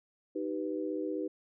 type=chord; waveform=sine; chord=Eb augmented; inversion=none; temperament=equal with one note detuned; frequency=311.1 / 386.8 / 493.9 Hz; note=Eb4 / G4 / B4; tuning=0 / -23 / 0 cents; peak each=-35 / -37 / -38 dBFS; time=0.35-1.28 s; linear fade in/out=10 ms; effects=none